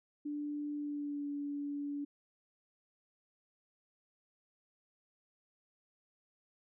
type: tone with pitch glide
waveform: sine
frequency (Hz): 293.7 to 287.2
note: D4 to D4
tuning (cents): 0 to -39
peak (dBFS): -36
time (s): 0.25-2.05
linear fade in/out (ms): 10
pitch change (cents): -39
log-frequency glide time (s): 0.75-1.28
effects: none